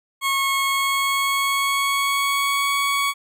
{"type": "tone with pitch glide", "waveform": "20% pulse", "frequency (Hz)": [1093, 1120.5], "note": ["C#6", "C#6"], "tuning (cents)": [-25, 18], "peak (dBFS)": -14, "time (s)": [0.21, 3.14], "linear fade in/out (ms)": 50, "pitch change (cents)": 43, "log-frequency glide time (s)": [0.58, 2.75], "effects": []}